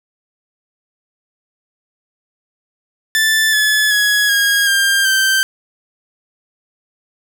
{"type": "tone with pitch steps", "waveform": "sawtooth", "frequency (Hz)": [1760, 1717.8, 1676.6, 1636.5, 1597.2, 1559], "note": ["A6", "A6", "G#6", "G#6", "G6", "G6"], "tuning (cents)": [0, -42, 16, -26, 32, -10], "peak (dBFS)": -8, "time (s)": [3.15, 5.43], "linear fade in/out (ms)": 0, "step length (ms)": 380, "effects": []}